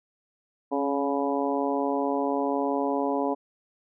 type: harmonic tone with a mistuned harmonic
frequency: 140.9 Hz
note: C#3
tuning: 29 cents sharp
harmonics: 2 / 3 / 4 / 5 / 6 / 7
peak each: -28 / -30 / -31 / -32 / -33 / -33 dBFS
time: 0.71-3.35 s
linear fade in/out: 20 ms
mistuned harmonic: 2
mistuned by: -27 cents
effects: none